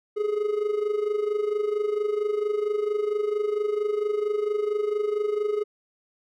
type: tone with amplitude modulation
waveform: triangle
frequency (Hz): 419.1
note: G#4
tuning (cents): +16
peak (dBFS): -18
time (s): 0.16-5.64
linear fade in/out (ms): 20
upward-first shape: sine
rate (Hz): 24.4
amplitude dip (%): 70
effects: none